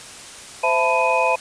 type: tone cluster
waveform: sine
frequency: 517 / 666 / 878 / 997 / 2501 Hz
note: C5 / E5 / A5 / B5 / D#7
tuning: -21 / +18 / -4 / +16 / +8 cents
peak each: -22 dBFS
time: 0.63-1.36 s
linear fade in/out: 10 ms
effects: white hiss -38 dBFS RMS until 1.4 s + resampled to 22050 Hz